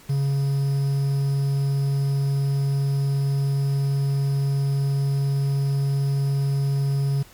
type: tone with quantisation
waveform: triangle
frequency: 138.59 Hz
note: C#3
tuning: in tune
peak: -17 dBFS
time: 0.09-7.23 s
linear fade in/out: 10 ms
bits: 7
effects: pink hiss -49 dBFS RMS until 7.33 s + MP3 96 kbps